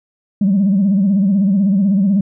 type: tone with vibrato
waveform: sine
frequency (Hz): 196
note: G3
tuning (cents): 0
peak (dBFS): -9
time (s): 0.41-2.21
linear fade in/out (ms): 5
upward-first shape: sine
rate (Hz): 16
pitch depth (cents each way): 110
effects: tanh soft clip ceiling -7 dBFS